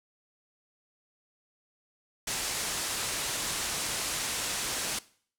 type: low-pass noise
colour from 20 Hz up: white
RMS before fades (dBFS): -33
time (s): 2.27-4.99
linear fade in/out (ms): 5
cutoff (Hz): 10000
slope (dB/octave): 24
effects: noise-tail reverb RT60 0.5 s tail -19 dB re dry